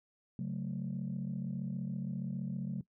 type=chord; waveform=sine; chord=F# minor; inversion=second; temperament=equal; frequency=138.59 / 185 / 220 Hz; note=C#3 / F#3 / A3; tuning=0 / 0 / 0 cents; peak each=-38 / -37 / -40 dBFS; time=0.39-2.81 s; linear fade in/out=2 ms; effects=noise-tail reverb RT60 0.1 s tail -19 dB re dry + tanh soft clip ceiling -29 dBFS